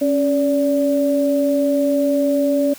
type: tone pair together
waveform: sine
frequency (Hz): 277.2 / 576.3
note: C#4 / D5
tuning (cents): 0 / -33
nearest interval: octave + minor second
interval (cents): 1267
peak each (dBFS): -17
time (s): 0.01-2.74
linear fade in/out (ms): 10
effects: white hiss -40 dBFS RMS until 2.78 s